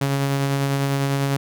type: tone with tremolo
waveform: sawtooth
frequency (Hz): 138.59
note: C#3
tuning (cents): 0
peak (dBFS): -14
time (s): 0.01-1.37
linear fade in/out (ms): 5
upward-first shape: triangle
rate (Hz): 10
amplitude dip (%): 30
effects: none